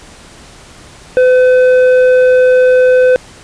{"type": "tone with tanh clipping", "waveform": "triangle", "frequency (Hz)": 507, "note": "B4", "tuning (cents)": 45, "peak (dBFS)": -6, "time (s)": [1.17, 3.16], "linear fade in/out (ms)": 0, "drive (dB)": 12, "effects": ["pink hiss -37 dBFS RMS until 3.43 s", "resampled to 22050 Hz"]}